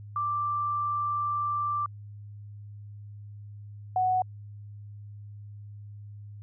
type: tone pair in turn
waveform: sine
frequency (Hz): 1176 / 740.8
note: D6 / F#5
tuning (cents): +2 / +2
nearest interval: minor sixth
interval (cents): 800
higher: first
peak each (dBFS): -26 / -22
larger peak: second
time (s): 0.16-1.86 / 3.96-4.22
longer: first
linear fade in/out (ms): 2
effects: added 103 Hz sine -41 dBFS peak until 6.42 s